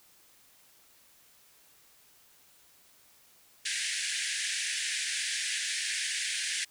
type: band-pass noise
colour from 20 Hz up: pink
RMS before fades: -33 dBFS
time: 3.65-6.65 s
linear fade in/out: 10 ms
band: 1600 to 10000 Hz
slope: 96 dB/octave
effects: white hiss -61 dBFS RMS until 6.7 s

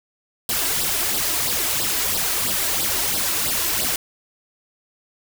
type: noise with flanger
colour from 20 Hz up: white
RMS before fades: -22 dBFS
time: 0.49-3.96 s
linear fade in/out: 2 ms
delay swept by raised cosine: 0.22 to 3.12 ms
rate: 3 Hz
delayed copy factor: +0.7
effects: none

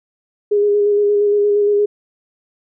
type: tone with vibrato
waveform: sine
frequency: 411.3 Hz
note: G#4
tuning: 17 cents flat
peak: -11 dBFS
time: 0.51-1.86 s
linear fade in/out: 10 ms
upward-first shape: square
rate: 8.6 Hz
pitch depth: 15 cents each way
effects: none

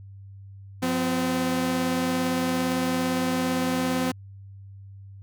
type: tone pair together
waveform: sawtooth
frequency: 176.68 / 256.2 Hz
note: F3 / C4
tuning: +20 / -36 cents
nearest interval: tritone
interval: 644 cents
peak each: -26 / -20 dBFS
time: 0.82-4.12 s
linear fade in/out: 10 ms
effects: added 98 Hz sine -41 dBFS peak until 5.22 s

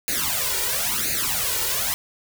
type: noise with flanger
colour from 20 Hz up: white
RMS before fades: -24 dBFS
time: 0.08-1.94 s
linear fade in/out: 0 ms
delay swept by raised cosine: 0.45 to 2.15 ms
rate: 0.98 Hz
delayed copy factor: +1
effects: none

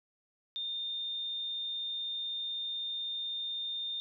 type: tone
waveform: sine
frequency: 3628 Hz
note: A#7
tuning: 48 cents flat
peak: -34 dBFS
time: 0.56-4 s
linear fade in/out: 0 ms
effects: none

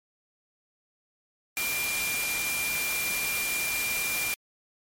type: tone in noise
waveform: sine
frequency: 2388 Hz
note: D7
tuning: 28 cents sharp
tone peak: -29 dBFS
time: 1.57-4.34 s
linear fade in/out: 0 ms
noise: white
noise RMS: -31 dBFS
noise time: 1.57-4.34 s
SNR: -1 dB
effects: MP3 64 kbps

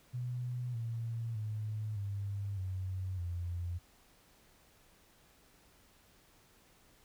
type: tone with pitch steps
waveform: sine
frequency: 123.47 / 115.2 / 107.49 / 100.29 / 93.57 / 87.31 Hz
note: B2 / A#2 / A2 / G2 / F#2 / F2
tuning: 0 / -20 / -40 / +40 / +20 / 0 cents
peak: -35 dBFS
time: 0.13-3.79 s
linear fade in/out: 20 ms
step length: 610 ms
effects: pink hiss -65 dBFS RMS until 7.04 s

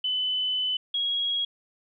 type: tone pair in turn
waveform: sine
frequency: 3014 / 3306 Hz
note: F#7 / G#7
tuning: +31 / -9 cents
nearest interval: major second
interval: 160 cents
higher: second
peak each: -24 dBFS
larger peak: neither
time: 0.04-0.77 / 0.94-1.45 s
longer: first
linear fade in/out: 5 ms
effects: none

